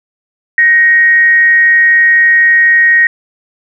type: tone with frequency modulation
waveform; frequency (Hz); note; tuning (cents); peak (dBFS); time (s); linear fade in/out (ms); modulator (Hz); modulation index
sine; 1876; A#6; +11; -4; 0.58-3.07; 2; 337; 0.22
effects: none